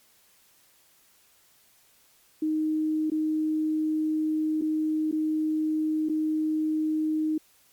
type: tone with dropouts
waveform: sine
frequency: 311.1 Hz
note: D#4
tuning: in tune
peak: -23 dBFS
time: 2.42-7.38 s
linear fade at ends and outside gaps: 5 ms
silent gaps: 3.101-3.117 / 4.613-4.619 / 5.114-5.125 / 6.088-6.095 s
effects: white hiss -61 dBFS RMS until 7.72 s + MP3 96 kbps